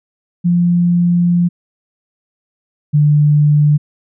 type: tone pair in turn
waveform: sine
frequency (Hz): 174.3 / 148.31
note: F3 / D3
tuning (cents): -3 / +17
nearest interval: minor third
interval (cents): 280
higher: first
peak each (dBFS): -9 / -7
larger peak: second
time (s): 0.44-1.49 / 2.93-3.78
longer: first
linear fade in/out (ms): 20
effects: none